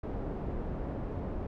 pink low-pass noise, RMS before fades -36 dBFS, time 0.03-1.47 s, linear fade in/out 5 ms, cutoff 630 Hz, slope 12 dB/octave, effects none

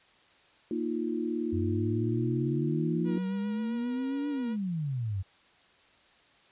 sine chord, Bb suspended fourth, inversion none, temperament equal, 233.1 / 311.1 / 349.2 Hz, Bb3 / Eb4 / F4, 0 / 0 / 0 cents, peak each -33 dBFS, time 0.71-3.18 s, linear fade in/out 2 ms
sine exponential two-way sweep, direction up then down, 90.8 to 293.7 to 90.8 Hz, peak -29 dBFS, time 1.52-5.23 s, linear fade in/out 20 ms, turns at 4.3 s
sawtooth tone with vibrato, 477.7 Hz, A#4, 42 cents sharp, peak -38 dBFS, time 3.04-4.57 s, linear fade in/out 50 ms, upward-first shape triangle, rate 7.5 Hz, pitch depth 28 cents each way
effects white hiss -61 dBFS RMS until 6.51 s + resampled to 8000 Hz

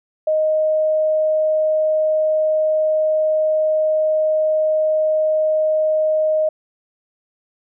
sine tone, 622.3 Hz, D#5, in tune, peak -14 dBFS, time 0.27-6.49 s, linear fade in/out 5 ms, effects none

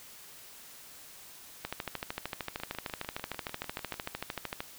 two click trains, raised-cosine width 0.3 ms, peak -18 / -24 dBFS, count 40 / 10, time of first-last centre 1.65-4.605 / 2.6-3.941 s, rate 13.2 / 6.71 Hz, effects white hiss -51 dBFS RMS until 4.78 s

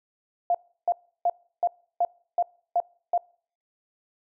sine tone bursts, 698.5 Hz, F5, in tune, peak -19 dBFS, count 8, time 0.5-3.178 s, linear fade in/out 2 ms, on 46 ms, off 330 ms, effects noise-tail reverb RT60 0.5 s tail -25 dB re dry

